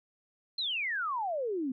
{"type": "exponential sweep", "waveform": "sine", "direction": "down", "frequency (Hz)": [4247, 246.9], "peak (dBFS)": -30, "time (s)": [0.58, 1.72], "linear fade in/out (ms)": 5, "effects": []}